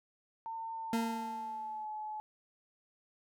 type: tone with pitch glide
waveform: sine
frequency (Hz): 903 to 856.3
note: A5 to A5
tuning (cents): +45 to -47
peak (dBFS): -38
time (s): 0.46-2.2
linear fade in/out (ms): 0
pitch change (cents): -92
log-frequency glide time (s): 0.73-1.87
type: tone with exponential decay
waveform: 40% pulse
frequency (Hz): 229.4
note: A#3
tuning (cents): -28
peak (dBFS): -28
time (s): 0.93-1.85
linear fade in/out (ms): 2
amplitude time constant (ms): 200
effects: none